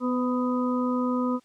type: harmonic tone with a mistuned harmonic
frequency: 249.4 Hz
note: B3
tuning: 17 cents sharp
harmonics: 1 / 2 / 4 / 5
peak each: -24 / -31 / -34 / -33 dBFS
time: 0-1.4 s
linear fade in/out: 50 ms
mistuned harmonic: 2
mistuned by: +15 cents
effects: white hiss -63 dBFS RMS until 1.44 s + low-pass 7000 Hz 12 dB/octave